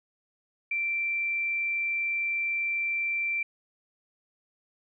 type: tone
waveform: sine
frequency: 2349 Hz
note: D7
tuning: in tune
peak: -26 dBFS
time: 0.71-3.43 s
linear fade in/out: 5 ms
effects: none